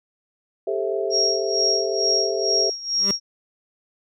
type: chord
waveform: sine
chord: A minor seventh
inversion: third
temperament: just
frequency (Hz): 396 / 440 / 528 / 660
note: G4 / A4 / C5 / E5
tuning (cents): +18 / 0 / +16 / +2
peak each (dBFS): -25 / -27 / -30 / -27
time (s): 0.67-2.7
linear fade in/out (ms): 5
type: tone with tremolo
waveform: sine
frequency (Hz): 5588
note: F8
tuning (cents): 0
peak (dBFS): -17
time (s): 1.1-3.2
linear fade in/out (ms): 50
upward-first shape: sine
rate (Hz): 2.2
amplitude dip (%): 85
type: tone with exponential growth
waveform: 25% pulse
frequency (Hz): 198.9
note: G3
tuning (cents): +25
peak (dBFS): -17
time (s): 2.94-3.11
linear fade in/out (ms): 0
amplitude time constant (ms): 35
effects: none